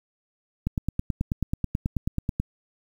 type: click train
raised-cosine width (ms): 5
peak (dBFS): -12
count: 17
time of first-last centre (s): 0.67-2.4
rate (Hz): 9.25
effects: 8-bit